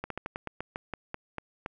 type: slowing click train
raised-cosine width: 0.5 ms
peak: -19 dBFS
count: 12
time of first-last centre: 0.04-1.661 s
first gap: 63 ms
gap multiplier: 1.16
effects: none